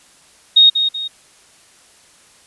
sine tone with echo, 3729 Hz, A#7, in tune, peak -5 dBFS, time 0.56-0.7 s, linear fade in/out 10 ms, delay 190 ms, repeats 2, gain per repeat -8 dB, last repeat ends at 1.08 s, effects white hiss -49 dBFS RMS until 2.46 s + resampled to 24000 Hz

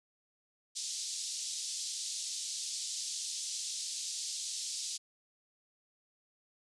white band-pass noise, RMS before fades -39 dBFS, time 0.75-4.98 s, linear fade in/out 20 ms, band 3900 to 7800 Hz, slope 24 dB/octave, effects resampled to 24000 Hz

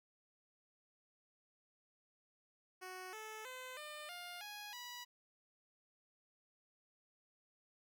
10% pulse tone with pitch steps, 370 / 435 / 511.3 / 601.1 / 706.6 / 830.6 / 976.4 Hz, F#4 / A4 / C5 / D5 / F5 / G#5 / B5, 0 / -20 / -40 / +40 / +20 / 0 / -20 cents, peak -39 dBFS, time 2.81-5.05 s, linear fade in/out 20 ms, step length 320 ms, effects none

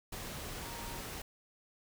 sine tone in noise, 932.3 Hz, A#5, in tune, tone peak -49 dBFS, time 0.62-1.01 s, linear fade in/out 5 ms, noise pink, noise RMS -43 dBFS, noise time 0.12-1.22 s, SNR -9 dB, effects none

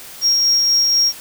triangle tone with tremolo, 5588 Hz, F8, in tune, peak -9 dBFS, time 0.21-1.13 s, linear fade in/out 50 ms, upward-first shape sine, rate 4.1 Hz, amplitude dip 25%, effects tanh soft clip ceiling -6 dBFS + white hiss -36 dBFS RMS until 1.2 s

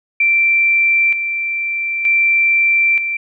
sine tone with tremolo, 2349 Hz, D7, in tune, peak -10 dBFS, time 0.2-3.17 s, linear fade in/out 5 ms, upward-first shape square, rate 0.54 Hz, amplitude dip 55%, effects none

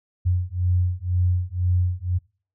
sine beating tone pair, 89 / 91 Hz, F2 / F#2, +33 / -28 cents, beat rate 2 Hz, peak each -22 dBFS, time 0.25-2.19 s, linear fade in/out 20 ms, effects noise-tail reverb RT60 0.4 s tail -25 dB re dry

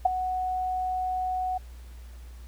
sine tone with ADSR envelope, 740 Hz, F#5, in tune, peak -13 dBFS, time 0.05-1.58 s, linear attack 8 ms, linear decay 11 ms, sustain -13 dB, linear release 8 ms, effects added 60 Hz sine -41 dBFS peak until 2.47 s + pink hiss -57 dBFS RMS until 2.47 s

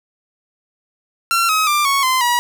sawtooth tone with pitch steps, 1363 / 1271.7 / 1186.6 / 1107.1 / 1033 / 963.8 Hz, F6 / D#6 / D6 / C#6 / C6 / B5, -43 / +37 / +18 / -3 / -22 / -43 cents, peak -10 dBFS, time 1.31-2.39 s, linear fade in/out 0 ms, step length 180 ms, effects none

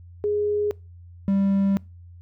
sine / triangle tone pair in turn, 415.3 / 196.51 Hz, G#4 / G3, 0 / +5 cents, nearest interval octave + minor second, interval 1295 cents, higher first, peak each -20 / -16 dBFS, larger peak second, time 0.24-0.71 / 1.28-1.77 s, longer second, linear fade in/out 0 ms, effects noise-tail reverb RT60 0.3 s tail -25 dB re dry + added 87 Hz sine -42 dBFS peak until 2.21 s

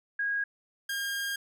sine / sawtooth tone pair in turn, 1641 / 1614.7 Hz, G#6 / G#6, -21 / -49 cents, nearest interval unison, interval 28 cents, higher first, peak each -27 dBFS, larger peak neither, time 0.19-0.44 / 0.89-1.36 s, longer second, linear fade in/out 5 ms, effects none

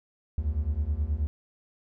triangle beating tone pair, 69.3 / 78.7 Hz, C#2 / D#2, 0 / +20 cents, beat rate 9.4 Hz, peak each -27 / -26 dBFS, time 0.38-1.27 s, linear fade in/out 0 ms, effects none

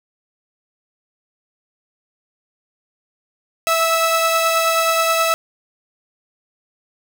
sawtooth tone pair together, 657.2 / 1305 Hz, E5 / E6, -5 / -18 cents, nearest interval octave, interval 1187 cents, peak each -14 dBFS, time 3.67-5.34 s, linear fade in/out 0 ms, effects none

